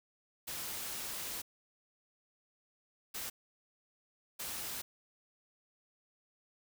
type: noise bursts at uneven times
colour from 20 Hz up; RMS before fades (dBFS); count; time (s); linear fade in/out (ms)
white; -41; 3; 0.47-1.42 / 3.14-3.3 / 4.39-4.82; 10
effects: none

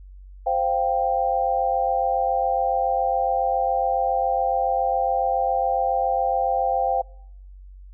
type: chord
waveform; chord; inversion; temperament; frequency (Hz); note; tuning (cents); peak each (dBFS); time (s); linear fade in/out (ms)
sine; C suspended fourth; none; just; 523.3 / 697.7 / 784.9; C5 / F5 / G5; 0 / -2 / +2; -25 / -24 / -22; 0.46-7.02; 10
effects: noise-tail reverb RT60 0.8 s tail -26 dB re dry + added 47 Hz sine -40 dBFS peak until 7.93 s

